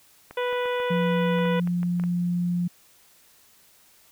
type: clicks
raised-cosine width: 0.5 ms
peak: -25 dBFS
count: 10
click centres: 0.31 / 0.528 / 0.657 / 0.801 / 1.387 / 1.455 / 1.674 / 1.831 / 1.998 / 2.038 s
type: harmonic tone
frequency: 492.9 Hz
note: B4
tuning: 3 cents flat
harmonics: 1 / 2 / 3 / 4 / 5 / 6 / 7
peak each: -25 / -31 / -35 / -37 / -39 / -41 / -42 dBFS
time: 0.37-1.6 s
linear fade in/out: 5 ms
type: tone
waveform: sine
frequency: 175.8 Hz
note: F3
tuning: 12 cents sharp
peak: -22 dBFS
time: 0.9-2.68 s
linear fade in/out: 10 ms
effects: white hiss -57 dBFS RMS until 4.11 s